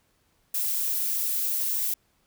violet noise, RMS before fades -27 dBFS, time 0.54-1.94 s, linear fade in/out 5 ms, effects pink hiss -68 dBFS RMS until 2.26 s

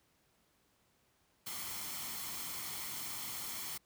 white noise with comb filter, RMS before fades -42 dBFS, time 1.46-3.78 s, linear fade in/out 10 ms, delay 0.93 ms, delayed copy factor +0.5, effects pink hiss -73 dBFS RMS until 3.85 s + high-pass 60 Hz 12 dB/octave

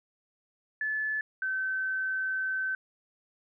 sine tone pair in turn, 1731 / 1534.9 Hz, A6 / G6, -29 / -37 cents, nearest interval major second, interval 208 cents, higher first, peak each -28 dBFS, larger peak neither, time 0.81-1.21 / 1.42-2.75 s, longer second, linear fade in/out 2 ms, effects none

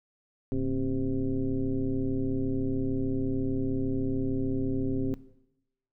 sine tone with frequency modulation, 141.8 Hz, C#3, 40 cents sharp, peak -25 dBFS, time 0.52-5.14 s, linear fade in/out 0 ms, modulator 125 Hz, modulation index 1.9, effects noise-tail reverb RT60 0.9 s tail -18 dB re dry

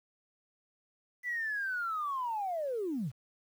sine linear sweep, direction down, 1998 to 103.9 Hz, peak -31 dBFS, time 1.23-3.12 s, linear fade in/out 50 ms, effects tanh soft clip ceiling -27 dBFS + 10-bit

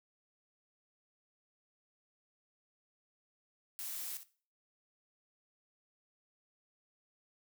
blue noise with echo, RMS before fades -42 dBFS, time 3.79-4.17 s, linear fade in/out 0 ms, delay 62 ms, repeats 1, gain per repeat -10 dB, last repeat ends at 4.232 s, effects noise-tail reverb RT60 0.4 s tail -17 dB re dry

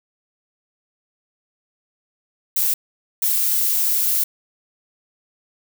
violet noise bursts at uneven times, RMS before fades -19 dBFS, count 2, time 2.56-2.74 / 3.22-4.24 s, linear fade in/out 5 ms, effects none

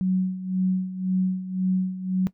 sine tone with tremolo, 186 Hz, F#3, 9 cents sharp, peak -18 dBFS, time 0.01-2.27 s, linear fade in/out 0 ms, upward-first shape sine, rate 1.9 Hz, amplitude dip 75%, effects noise-tail reverb RT60 0.1 s tail -17 dB re dry

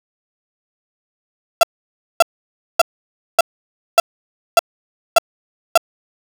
35% pulse tone bursts, 674 Hz, E5, 38 cents sharp, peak -4 dBFS, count 8, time 1.61-5.776 s, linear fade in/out 2 ms, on 22 ms, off 570 ms, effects none

